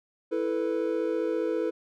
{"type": "chord", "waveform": "triangle", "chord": "E suspended fourth", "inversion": "none", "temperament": "just", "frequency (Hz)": [329.6, 439.5, 494.4], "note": ["E4", "A4", "B4"], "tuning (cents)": [0, -2, 2], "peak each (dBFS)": -28, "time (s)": [0.31, 1.71], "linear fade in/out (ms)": 20, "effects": []}